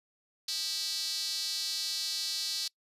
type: tone with high-pass filter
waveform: square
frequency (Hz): 177.1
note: F3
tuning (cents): +24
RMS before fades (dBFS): -34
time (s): 0.48-2.68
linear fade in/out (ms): 5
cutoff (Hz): 4400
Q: 4.7
effects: noise-tail reverb RT60 0.1 s tail -25 dB re dry + resampled to 32000 Hz